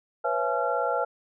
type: tone cluster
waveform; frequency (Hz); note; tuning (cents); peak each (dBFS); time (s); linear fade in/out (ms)
sine; 491.2 / 548 / 671 / 850 / 1372; B4 / C#5 / E5 / G#5 / F6; -9 / -20 / +31 / +40 / -31; -30; 0.24-1.05; 10
effects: none